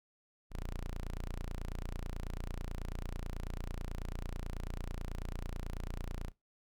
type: tone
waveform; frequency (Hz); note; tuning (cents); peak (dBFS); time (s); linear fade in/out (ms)
sawtooth; 29.14; A#0; 0; -34; 0.5-6.32; 50
effects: noise-tail reverb RT60 0.2 s tail -20 dB re dry